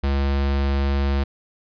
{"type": "tone", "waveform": "square", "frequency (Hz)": 69.3, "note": "C#2", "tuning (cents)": 0, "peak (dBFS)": -19, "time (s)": [0.03, 1.24], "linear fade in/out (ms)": 10, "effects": ["resampled to 11025 Hz"]}